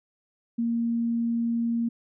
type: tone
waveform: sine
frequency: 232.8 Hz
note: A#3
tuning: 2 cents flat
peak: -23 dBFS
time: 0.58-1.89 s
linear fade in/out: 10 ms
effects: none